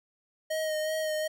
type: tone with vibrato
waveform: square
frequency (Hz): 624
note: D#5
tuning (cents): +5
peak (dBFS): -29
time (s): 0.5-1.28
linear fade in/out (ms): 10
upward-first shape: sine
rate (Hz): 2.7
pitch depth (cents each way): 23
effects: none